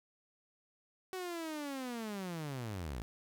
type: linear sweep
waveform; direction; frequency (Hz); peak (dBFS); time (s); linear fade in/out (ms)
sawtooth; down; 377.3 to 51.91; -35; 1.13-3.02; 0
effects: 11-bit